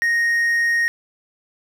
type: tone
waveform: triangle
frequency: 1864.7 Hz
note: A#6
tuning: in tune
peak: -14 dBFS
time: 0.02-0.88 s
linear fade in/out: 0 ms
effects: none